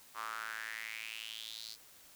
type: tone with high-pass filter sweep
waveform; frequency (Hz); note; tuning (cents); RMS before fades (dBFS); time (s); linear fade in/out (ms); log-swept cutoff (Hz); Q
square; 55.6; A1; +19; -44; 0.14-1.77; 50; 1100 to 4600; 5.1
effects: white hiss -59 dBFS RMS until 2.15 s